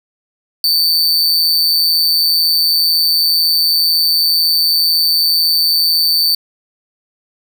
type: tone with amplitude modulation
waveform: 45% pulse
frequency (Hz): 4552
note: C#8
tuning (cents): +45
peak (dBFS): -7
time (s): 0.64-6.35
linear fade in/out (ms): 2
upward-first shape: sine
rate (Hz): 162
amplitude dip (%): 60
effects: none